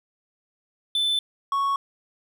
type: tone pair in turn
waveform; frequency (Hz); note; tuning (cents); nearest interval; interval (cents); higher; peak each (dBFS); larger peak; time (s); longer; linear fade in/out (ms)
triangle; 3520 / 1108.7; A7 / C#6; 0 / 0; octave + minor sixth; 2000; first; -19; neither; 0.95-1.19 / 1.52-1.76; neither; 2
effects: none